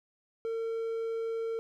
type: tone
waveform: triangle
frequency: 454 Hz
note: A#4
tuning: 46 cents flat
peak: -29 dBFS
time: 0.45-1.59 s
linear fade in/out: 0 ms
effects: none